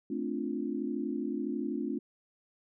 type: chord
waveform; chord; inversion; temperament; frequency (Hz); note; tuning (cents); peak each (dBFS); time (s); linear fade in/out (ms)
sine; D minor seventh; second; equal; 220 / 261.6 / 293.7 / 349.2; A3 / C4 / D4 / F4; 0 / 0 / 0 / 0; -37 / -36 / -36 / -38; 0.1-1.99; 5
effects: none